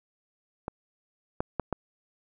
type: clicks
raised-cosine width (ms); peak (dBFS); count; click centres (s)
1; -18 / -13 / -13 / -14; 4; 0.681 / 1.405 / 1.597 / 1.727
effects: none